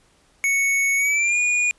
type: tone with pitch glide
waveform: square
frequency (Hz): 2217 to 2446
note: C#7 to D#7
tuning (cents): 0 to -30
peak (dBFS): -18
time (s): 0.44-1.71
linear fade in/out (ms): 0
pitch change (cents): +170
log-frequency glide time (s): 0.97-1.39
effects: pink hiss -59 dBFS RMS until 1.78 s + resampled to 24000 Hz